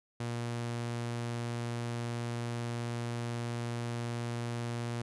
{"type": "tone", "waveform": "sawtooth", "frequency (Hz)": 118.5, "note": "A#2", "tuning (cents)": 29, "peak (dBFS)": -30, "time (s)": [0.2, 5.02], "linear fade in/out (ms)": 5, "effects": ["resampled to 24000 Hz"]}